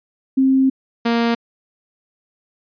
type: tone pair in turn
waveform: sine / sawtooth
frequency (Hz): 265.5 / 233.3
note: C4 / A#3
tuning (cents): +25 / +2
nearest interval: major second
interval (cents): 223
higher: first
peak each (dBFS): -11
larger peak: neither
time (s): 0.37-0.7 / 1.05-1.35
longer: first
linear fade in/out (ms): 10
effects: resampled to 11025 Hz